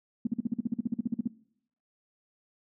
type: tone bursts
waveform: sine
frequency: 231.4 Hz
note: A#3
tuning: 13 cents flat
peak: -24 dBFS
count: 16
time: 0.25-1.276 s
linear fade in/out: 5 ms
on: 21 ms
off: 46 ms
effects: noise-tail reverb RT60 0.7 s tail -21 dB re dry